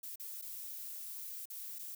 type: noise with dropouts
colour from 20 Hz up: violet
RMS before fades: -45 dBFS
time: 0.03-1.95 s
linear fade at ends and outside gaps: 5 ms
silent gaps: 0.158-0.197 / 0.415-0.422 / 1.456-1.5 / 1.787-1.791 s
effects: none